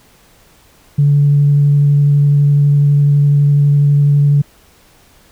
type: tone with vibrato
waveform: sine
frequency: 143.9 Hz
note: D3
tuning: 35 cents flat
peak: -6 dBFS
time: 0.98-4.42 s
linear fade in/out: 10 ms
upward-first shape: sine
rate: 12 Hz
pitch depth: 9 cents each way
effects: tanh soft clip ceiling -2 dBFS + pink hiss -48 dBFS RMS until 5.31 s